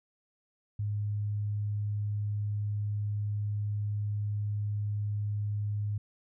sine tone, 103.83 Hz, G#2, in tune, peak -29 dBFS, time 0.79-5.98 s, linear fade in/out 5 ms, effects none

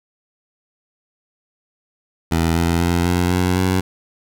15% pulse tone with pitch steps, 82.6 / 84.53 / 86.51 / 88.53 / 90.6 / 92.72 Hz, E2 / E2 / F2 / F2 / F#2 / F#2, +4 / +44 / -16 / +24 / -36 / +4 cents, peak -9 dBFS, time 2.31-3.81 s, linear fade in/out 10 ms, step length 250 ms, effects none

